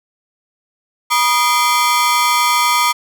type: ring-modulated tone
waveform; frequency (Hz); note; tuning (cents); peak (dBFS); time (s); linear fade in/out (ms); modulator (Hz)
sawtooth; 1100; C#6; -14; -5; 1.1-2.93; 20; 134
effects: none